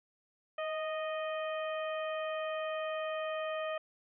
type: harmonic tone with a mistuned harmonic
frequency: 620 Hz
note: D#5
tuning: 6 cents flat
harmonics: 1 / 2 / 3 / 4 / 5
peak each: -35 / -41 / -45 / -47 / -49 dBFS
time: 0.58-3.78 s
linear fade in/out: 5 ms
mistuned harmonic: 1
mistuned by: +26 cents
effects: none